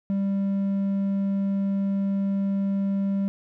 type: tone with hard clipping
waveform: sine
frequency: 196.8 Hz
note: G3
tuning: 7 cents sharp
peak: -23 dBFS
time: 0.1-3.28 s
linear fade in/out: 0 ms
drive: 3 dB
effects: none